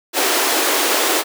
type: high-pass noise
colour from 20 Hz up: pink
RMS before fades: -17 dBFS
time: 0.13-1.24 s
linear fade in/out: 50 ms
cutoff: 300 Hz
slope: 48 dB/octave
effects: none